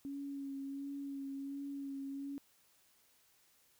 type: tone with vibrato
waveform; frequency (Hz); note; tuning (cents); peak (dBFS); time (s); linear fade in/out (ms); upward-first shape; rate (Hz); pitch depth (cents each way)
sine; 277.2; C#4; 0; -40; 0.05-2.38; 0; sine; 1.4; 22
effects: white hiss -70 dBFS RMS until 3.79 s